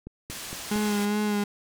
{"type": "click train", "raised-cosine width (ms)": 3, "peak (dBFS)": -25, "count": 4, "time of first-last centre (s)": [0.07, 0.76], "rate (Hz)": 4.35}
{"type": "low-pass noise", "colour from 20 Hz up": "white", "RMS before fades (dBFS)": -38, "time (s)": [0.3, 1.05], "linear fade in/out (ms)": 0, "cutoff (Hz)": 9100, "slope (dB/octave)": 12}
{"type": "tone with vibrato", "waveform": "35% pulse", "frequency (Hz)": 207.7, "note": "G#3", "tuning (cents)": 0, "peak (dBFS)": -22, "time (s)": [0.71, 1.44], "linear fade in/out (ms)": 5, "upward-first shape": "sine", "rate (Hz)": 2.5, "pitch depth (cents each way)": 28}
{"effects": []}